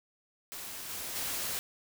white noise with level steps, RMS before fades -42 / -39 / -35 dBFS, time 0.52-1.59 s, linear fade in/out 0 ms, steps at 0.89 / 1.15 s, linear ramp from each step 10 ms, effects none

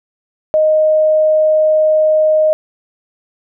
sine tone, 621 Hz, D#5, 3 cents flat, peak -8 dBFS, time 0.54-2.53 s, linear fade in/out 0 ms, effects none

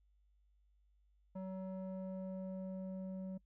square tone with low-pass filter sweep, 188.6 Hz, F#3, 33 cents sharp, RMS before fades -44 dBFS, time 1.35-3.38 s, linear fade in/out 10 ms, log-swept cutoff 760 to 430 Hz, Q 1.9, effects noise-tail reverb RT60 0.1 s tail -24 dB re dry + added 50 Hz sine -69 dBFS peak until 3.45 s

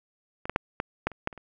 clicks, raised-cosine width 0.5 ms, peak -21 / -13 / -7 / -12 / -10 / -29 / -11 / -28 / -29 dBFS, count 9, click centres 0.455 / 0.496 / 0.561 / 0.801 / 1.07 / 1.117 / 1.274 / 1.328 / 1.377 s, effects none

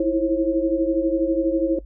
sine tone cluster, 322.7 / 334.9 / 539 Hz, E4 / E4 / C#5, -37 / +27 / -49 cents, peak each -22 dBFS, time 0-1.79 s, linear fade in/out 5 ms, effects noise-tail reverb RT60 0.1 s tail -19 dB re dry + added 50 Hz sine -37 dBFS peak until 1.85 s

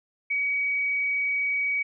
sine tone, 2264 Hz, C#7, 36 cents sharp, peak -23 dBFS, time 0.3-1.83 s, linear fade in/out 10 ms, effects none

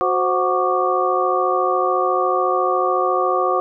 sine tone cluster, 367.3 / 523 / 734 / 1119 / 1193 Hz, F#4 / C5 / F#5 / C#6 / D6, -13 / -1 / -14 / +16 / +27 cents, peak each -22 dBFS, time 0.01-3.6 s, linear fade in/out 0 ms, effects none

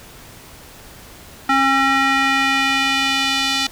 square tone with band-pass filter sweep, 270.6 Hz, C#4, 42 cents flat, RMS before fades -17 dBFS, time 1.49-3.67 s, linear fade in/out 5 ms, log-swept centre 1400 to 3800 Hz, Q 1.5, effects pink hiss -41 dBFS RMS until 3.71 s

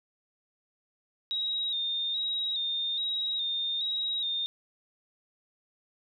sine tone with vibrato, 3729 Hz, A#7, in tune, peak -28 dBFS, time 1.31-4.46 s, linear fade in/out 0 ms, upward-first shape square, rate 1.2 Hz, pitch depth 42 cents each way, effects none

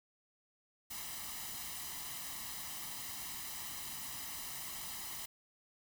white noise with comb filter, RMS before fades -44 dBFS, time 0.9-5.26 s, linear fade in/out 10 ms, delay 1 ms, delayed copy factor +0.65, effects none

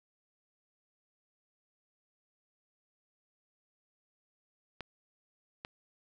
clicks, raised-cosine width 0.3 ms, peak -24 dBFS, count 2, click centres 4.807 / 5.649 s, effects none

